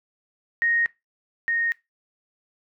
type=tone pair in turn; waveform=sine; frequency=1864.7 / 1855.1 Hz; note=A#6 / A#6; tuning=0 / -9 cents; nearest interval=unison; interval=9 cents; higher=first; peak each=-19 / -21 dBFS; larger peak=first; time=0.62-0.86 / 1.48-1.72 s; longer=neither; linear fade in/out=0 ms; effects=noise-tail reverb RT60 0.2 s tail -20 dB re dry